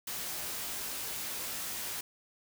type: noise with comb filter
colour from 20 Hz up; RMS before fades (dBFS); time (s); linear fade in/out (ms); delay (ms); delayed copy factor
white; -38; 0.07-2.01; 5; 18; +0.55
effects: none